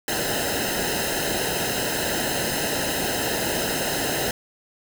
pink noise with comb filter, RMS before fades -25 dBFS, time 0.08-4.31 s, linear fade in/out 2 ms, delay 0.87 ms, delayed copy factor -0.9, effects none

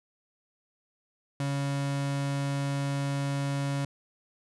35% pulse tone, 140 Hz, C#3, 18 cents sharp, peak -26 dBFS, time 1.4-3.85 s, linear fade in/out 2 ms, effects resampled to 24000 Hz

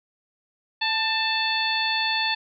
harmonic tone with a mistuned harmonic, 880 Hz, A5, in tune, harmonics 1 / 2 / 3 / 4 / 5, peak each -28 / -28 / -28 / -28 / -28 dBFS, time 0.81-2.35 s, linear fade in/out 10 ms, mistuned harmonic 2, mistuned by +27 cents, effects none

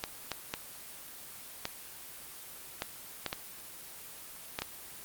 clicks, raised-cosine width 0.2 ms, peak -15 dBFS, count 9, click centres 0.039 / 0.317 / 0.539 / 1.654 / 2.821 / 3.263 / 3.329 / 4.589 / 4.62 s, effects white hiss -47 dBFS RMS until 5.04 s + Opus 24 kbps

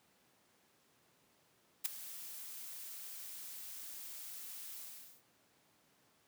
blue noise with ADSR envelope, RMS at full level -31 dBFS, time 1.84-5.23 s, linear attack 18 ms, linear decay 6 ms, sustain -17 dB, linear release 430 ms, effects pink hiss -71 dBFS RMS until 6.27 s + high-pass 150 Hz 12 dB/octave

